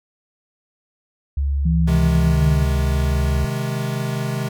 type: tone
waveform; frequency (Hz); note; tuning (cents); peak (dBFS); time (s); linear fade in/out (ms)
sine; 70; C#2; +18; -17; 1.37-3.45; 5
type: tone with pitch glide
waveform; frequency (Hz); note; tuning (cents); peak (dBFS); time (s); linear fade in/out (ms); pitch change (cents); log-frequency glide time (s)
sine; 164.81 to 151.13; E3 to D3; 0 to +50; -16; 1.65-2.64; 10; -150; 2.27-2.41
type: chord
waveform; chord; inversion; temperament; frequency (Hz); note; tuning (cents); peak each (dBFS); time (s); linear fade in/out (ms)
square; Ab major; first; equal; 130.81 / 155.56 / 207.7; C3 / Eb3 / Ab3; 0 / 0 / 0; -24 / -28 / -29; 1.87-4.49; 10
effects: none